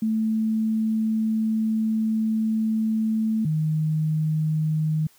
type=tone pair in turn; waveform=sine; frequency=220 / 155.56 Hz; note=A3 / D#3; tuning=0 / 0 cents; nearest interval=tritone; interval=600 cents; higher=first; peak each=-20 dBFS; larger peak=neither; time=0.02-3.45 / 3.45-5.07 s; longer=first; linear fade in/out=5 ms; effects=white hiss -57 dBFS RMS until 5.18 s